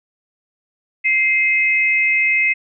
sine tone pair together, 2093 / 2553 Hz, C7 / D#7, 0 / +44 cents, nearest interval minor third, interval 344 cents, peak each -15 / -17 dBFS, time 1.04-2.54 s, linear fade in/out 20 ms, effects none

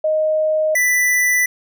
sine / square tone pair in turn, 622.3 / 1983.1 Hz, D#5 / B6, 0 / +7 cents, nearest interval octave + minor sixth, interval 2007 cents, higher second, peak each -14 dBFS, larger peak neither, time 0.04-0.75 / 0.75-1.46 s, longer neither, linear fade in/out 5 ms, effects none

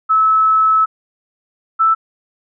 sine tone pair in turn, 1300 / 1320.4 Hz, E6 / E6, -24 / +2 cents, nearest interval unison, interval 26 cents, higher second, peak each -9 dBFS, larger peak neither, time 0.09-0.86 / 1.79-1.95 s, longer first, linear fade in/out 20 ms, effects none

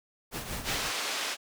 pink noise with tremolo, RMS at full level -34 dBFS, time 0.31-0.92 s, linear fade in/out 50 ms, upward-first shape triangle, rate 5.4 Hz, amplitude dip 65%
white band-pass noise, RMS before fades -33 dBFS, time 0.64-1.37 s, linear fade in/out 50 ms, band 400 to 4900 Hz, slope 12 dB/octave
effects none

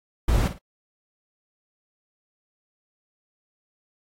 brown noise with echo, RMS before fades -20 dBFS, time 0.28-0.48 s, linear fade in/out 5 ms, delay 52 ms, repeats 2, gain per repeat -11 dB, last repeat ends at 0.584 s, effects AAC 48 kbps

